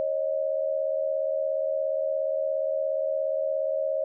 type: tone pair together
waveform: sine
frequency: 545 / 622.1 Hz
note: C#5 / D#5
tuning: -29 / 0 cents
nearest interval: major second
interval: 229 cents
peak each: -27 dBFS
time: 0-4.04 s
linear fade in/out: 0 ms
effects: none